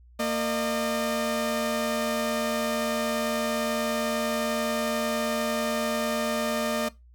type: tone pair together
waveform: sawtooth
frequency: 229.4 / 608 Hz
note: A#3 / D#5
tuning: -28 / -40 cents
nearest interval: octave + perfect fourth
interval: 1688 cents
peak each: -24 dBFS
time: 0.19-6.89 s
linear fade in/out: 10 ms
effects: noise-tail reverb RT60 0.2 s tail -19 dB re dry + added 60 Hz sine -50 dBFS peak until 7.14 s